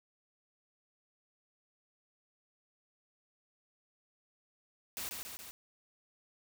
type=noise with echo; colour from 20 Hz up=white; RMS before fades=-40 dBFS; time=4.97-5.09 s; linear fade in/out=0 ms; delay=140 ms; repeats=3; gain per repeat=-3 dB; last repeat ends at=5.51 s; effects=none